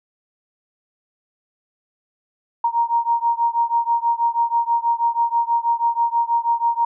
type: beating tone pair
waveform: sine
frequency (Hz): 932.3 / 938.5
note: A#5 / A#5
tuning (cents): 0 / +11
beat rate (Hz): 6.2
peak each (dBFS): -19 / -20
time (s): 2.64-6.85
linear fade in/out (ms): 5
effects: none